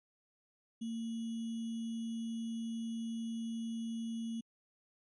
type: tone with sample-and-hold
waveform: sine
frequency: 227.8 Hz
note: A#3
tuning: 40 cents flat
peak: -36 dBFS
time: 0.81-4.41 s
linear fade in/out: 10 ms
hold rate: 3150 Hz
effects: MP3 48 kbps